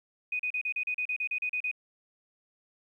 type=tone bursts; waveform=sine; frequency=2489 Hz; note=D#7; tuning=in tune; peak=-28 dBFS; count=13; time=0.32-1.714 s; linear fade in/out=5 ms; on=74 ms; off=36 ms; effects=11-bit